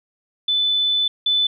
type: tone pair in turn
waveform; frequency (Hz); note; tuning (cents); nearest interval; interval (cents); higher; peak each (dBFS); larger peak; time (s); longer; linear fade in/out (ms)
sine; 3503 / 3503; A7 / A7; -8 / -8; unison; 0; neither; -16 / -15; second; 0.48-1.08 / 1.26-1.47; first; 5
effects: none